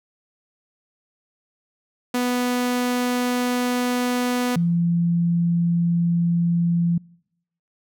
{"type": "tone pair in turn", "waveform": ["sawtooth", "sine"], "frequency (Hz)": [246.9, 170.81], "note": ["B3", "F3"], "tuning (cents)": [0, -38], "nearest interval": "tritone", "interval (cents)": 638, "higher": "first", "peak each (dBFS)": [-16, -17], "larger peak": "first", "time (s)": [[2.14, 4.56], [4.56, 6.98]], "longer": "neither", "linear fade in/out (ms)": 5, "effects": ["noise-tail reverb RT60 0.8 s tail -26 dB re dry"]}